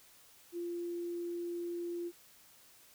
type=tone; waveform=sine; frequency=345.7 Hz; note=F4; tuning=18 cents flat; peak=-36 dBFS; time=0.52-2.12 s; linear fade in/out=50 ms; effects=white hiss -61 dBFS RMS until 2.94 s